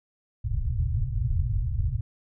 white low-pass noise, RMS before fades -26 dBFS, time 0.44-2.01 s, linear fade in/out 5 ms, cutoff 130 Hz, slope 96 dB/octave, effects none

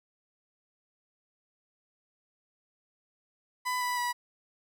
30% pulse tone with pitch steps, 1000 / 987.4 / 974.9 Hz, B5 / B5 / B5, +21 / -1 / -23 cents, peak -26 dBFS, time 3.65-4.13 s, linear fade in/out 20 ms, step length 160 ms, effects none

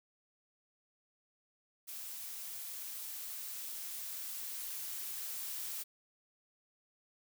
blue noise with level ramp, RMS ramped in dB -45 to -41 dBFS, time 1.87-5.84 s, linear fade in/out 20 ms, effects none

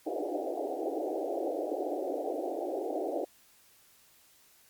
pink band-pass noise, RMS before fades -34 dBFS, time 0.06-3.25 s, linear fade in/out 10 ms, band 290 to 770 Hz, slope 96 dB/octave, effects white hiss -62 dBFS RMS until 4.69 s + Opus 48 kbps

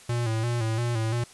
square tone with vibrato, 115.5 Hz, A#2, 16 cents flat, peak -25 dBFS, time 0.09-1.24 s, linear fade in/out 5 ms, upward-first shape square, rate 2.9 Hz, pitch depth 59 cents each way, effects white hiss -50 dBFS RMS until 1.33 s + resampled to 24000 Hz

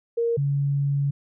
sine tone pair in turn, 466.2 / 141.02 Hz, A#4 / C#3, 0 / +30 cents, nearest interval octave + major sixth, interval 2070 cents, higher first, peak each -20 dBFS, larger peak neither, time 0.17-0.37 / 0.37-1.11 s, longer second, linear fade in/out 10 ms, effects none

